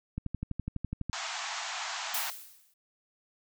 click train, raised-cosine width 5 ms, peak -21 dBFS, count 12, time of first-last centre 0.18-1.097 s, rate 12 Hz
pink band-pass noise, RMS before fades -37 dBFS, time 1.13-2.3 s, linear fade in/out 0 ms, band 670 to 7600 Hz, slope 96 dB/octave
blue noise with exponential decay, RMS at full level -30 dBFS, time 2.14-2.74 s, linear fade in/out 5 ms, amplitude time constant 130 ms
effects none

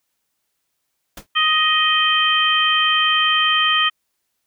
pink noise with exponential decay, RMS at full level -28 dBFS, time 1.17-1.27 s, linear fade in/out 5 ms, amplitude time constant 21 ms
harmonic tone, 625 Hz, D#5, 8 cents sharp, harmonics 2 / 3 / 4 / 5, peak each -19 / -21 / -23 / -17 dBFS, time 1.35-3.9 s, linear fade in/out 20 ms
effects white hiss -73 dBFS RMS until 4.46 s

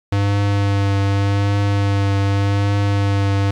square tone with vibrato, 100 Hz, G2, 35 cents sharp, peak -15 dBFS, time 0.12-3.51 s, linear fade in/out 5 ms, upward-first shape triangle, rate 0.85 Hz, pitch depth 19 cents each way, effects low-pass 5000 Hz 12 dB/octave + 8-bit

